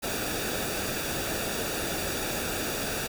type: noise with comb filter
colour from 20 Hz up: pink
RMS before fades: -31 dBFS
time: 0.02-3.08 s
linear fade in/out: 20 ms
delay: 0.96 ms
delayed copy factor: -0.6
effects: none